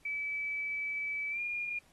sine tone with pitch glide, 2300 to 2419 Hz, D7 to D#7, -37 to -49 cents, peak -33 dBFS, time 0.05-1.79 s, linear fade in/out 5 ms, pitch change +88 cents, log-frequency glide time 1.3-1.41 s, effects pink hiss -66 dBFS RMS until 1.92 s + AAC 32 kbps

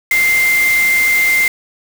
sine tone in noise, 2093 Hz, C7, in tune, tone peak -10 dBFS, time 0.11-1.48 s, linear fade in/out 2 ms, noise white, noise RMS -22 dBFS, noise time 0.11-1.48 s, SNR +9 dB, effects none

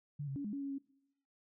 sine tone with pitch steps, 145.3 / 136.9 / 282.9 / 207.5 / 280.1 / 277.5 / 275 Hz, D3 / C#3 / C#4 / G#3 / C#4 / C#4 / C#4, -18 / -21 / +35 / -1 / +18 / +2 / -14 cents, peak -37 dBFS, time 0.19-0.785 s, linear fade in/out 10 ms, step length 85 ms, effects noise-tail reverb RT60 0.8 s tail -21 dB re dry

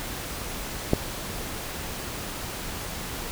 click, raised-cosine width 2 ms, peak -5 dBFS, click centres 0.934 s, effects pink hiss -34 dBFS RMS until 3.31 s

